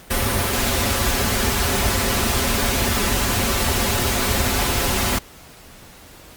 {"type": "noise with comb filter", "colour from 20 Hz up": "pink", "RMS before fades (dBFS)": -20, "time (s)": [0.1, 5.19], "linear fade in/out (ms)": 10, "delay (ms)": 6.4, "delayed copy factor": -0.85, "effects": ["pink hiss -44 dBFS RMS until 6.36 s", "Opus 48 kbps"]}